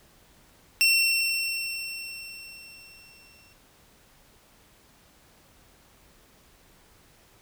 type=tone with exponential decay; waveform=25% pulse; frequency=2711 Hz; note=E7; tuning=48 cents sharp; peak=-13 dBFS; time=0.81-3.53 s; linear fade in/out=0 ms; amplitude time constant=590 ms; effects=pink hiss -58 dBFS RMS until 7.41 s